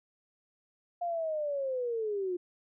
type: linear sweep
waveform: sine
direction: down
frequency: 706 to 349.7 Hz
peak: -30 dBFS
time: 1.01-2.37 s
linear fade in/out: 10 ms
effects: none